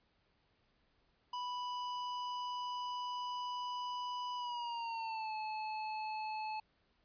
square tone with pitch glide, 987.8 to 864.9 Hz, B5 to A5, 0 to -30 cents, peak -39 dBFS, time 1.33-6.6 s, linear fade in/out 5 ms, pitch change -230 cents, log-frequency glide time 4.36-5.35 s, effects pink hiss -75 dBFS RMS until 7.04 s + resampled to 11025 Hz

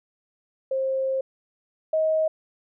sine tone pair in turn, 531 / 631.5 Hz, C5 / D#5, +25 / +26 cents, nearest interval minor third, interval 301 cents, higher second, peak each -22 / -19 dBFS, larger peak second, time 0.71-1.21 / 1.93-2.28 s, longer first, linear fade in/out 5 ms, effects none

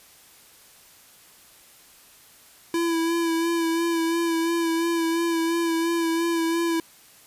square tone with vibrato, 333.4 Hz, E4, 20 cents sharp, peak -22 dBFS, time 2.74-6.8 s, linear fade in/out 2 ms, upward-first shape sine, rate 2.9 Hz, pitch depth 28 cents each way, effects white hiss -52 dBFS RMS until 7.26 s + resampled to 32000 Hz

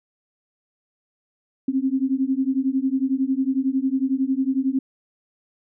sine beating tone pair, 260.4 / 271.4 Hz, C4 / C#4, -8 / -36 cents, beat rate 11 Hz, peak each -22 dBFS, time 1.68-4.79 s, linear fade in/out 5 ms, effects none

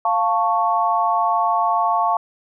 sine chord, F augmented, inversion none, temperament equal with one note detuned, 698.5 / 886.6 / 1108.7 Hz, F5 / A5 / C#6, 0 / +13 / 0 cents, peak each -20 dBFS, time 0.05-2.17 s, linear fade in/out 2 ms, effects none

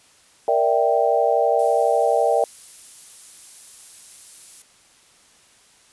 sine chord, E half-diminished seventh, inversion second, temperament equal, 466.2 / 587.3 / 659.3 / 784 Hz, Bb4 / D5 / E5 / G5, 0 / 0 / 0 / 0 cents, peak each -21 dBFS, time 0.48-2.44 s, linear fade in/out 2 ms
violet noise, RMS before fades -38 dBFS, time 1.59-4.62 s, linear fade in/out 2 ms
effects white hiss -54 dBFS RMS until 5.92 s + resampled to 24000 Hz

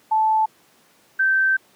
sine tone pair in turn, 874 / 1553.5 Hz, A5 / G6, -12 / -16 cents, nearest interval minor seventh, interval 996 cents, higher second, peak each -15 dBFS, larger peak neither, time 0.11-0.46 / 1.19-1.57 s, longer second, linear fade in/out 10 ms, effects pink hiss -56 dBFS RMS until 1.75 s + high-pass 200 Hz 12 dB/octave

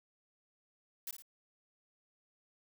blue noise with echo, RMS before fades -41 dBFS, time 1.07-1.11 s, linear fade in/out 2 ms, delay 56 ms, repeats 2, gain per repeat -7 dB, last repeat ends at 1.222 s, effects none

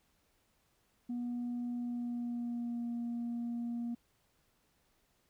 sine tone with pitch glide, 242 to 236.5 Hz, B3 to A#3, -35 to +25 cents, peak -33 dBFS, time 1.09-3.95 s, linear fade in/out 10 ms, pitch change -40 cents, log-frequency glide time 1.75-2.88 s, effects tanh soft clip ceiling -33 dBFS + pink hiss -74 dBFS RMS until 5.29 s

